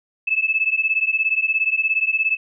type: beating tone pair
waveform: sine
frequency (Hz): 2604 / 2621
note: E7 / E7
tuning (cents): -22 / -11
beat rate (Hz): 17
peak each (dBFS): -20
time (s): 0.27-2.37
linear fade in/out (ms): 10
effects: none